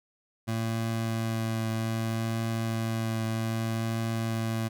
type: tone with vibrato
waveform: 25% pulse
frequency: 112.8 Hz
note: A2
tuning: 44 cents sharp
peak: -24 dBFS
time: 0.47-4.69 s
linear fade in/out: 20 ms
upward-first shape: triangle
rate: 0.63 Hz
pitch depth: 13 cents each way
effects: none